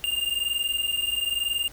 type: tone pair together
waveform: square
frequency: 2800 / 2821 Hz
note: F7 / F7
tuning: +4 / +17 cents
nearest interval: unison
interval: 13 cents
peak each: -28 dBFS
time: 0.04-1.68 s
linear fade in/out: 0 ms
effects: added 50 Hz sine -49 dBFS peak until 1.72 s + pink hiss -49 dBFS RMS until 1.72 s